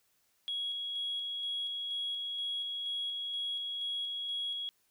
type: tone with tremolo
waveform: sine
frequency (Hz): 3322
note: G#7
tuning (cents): 0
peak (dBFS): -32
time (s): 0.48-4.69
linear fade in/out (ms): 0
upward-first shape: square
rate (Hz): 2.1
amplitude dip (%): 25
effects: tanh soft clip ceiling -28 dBFS + white hiss -73 dBFS RMS until 4.9 s